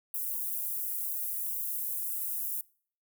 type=high-pass noise; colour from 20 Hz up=pink; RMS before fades=-34 dBFS; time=0.14-2.61 s; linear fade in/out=2 ms; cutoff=12000 Hz; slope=24 dB/octave; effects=noise-tail reverb RT60 0.5 s tail -24 dB re dry